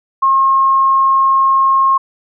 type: tone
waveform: sine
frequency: 1076 Hz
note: C6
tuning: 48 cents sharp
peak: -8 dBFS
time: 0.22-1.98 s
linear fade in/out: 10 ms
effects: none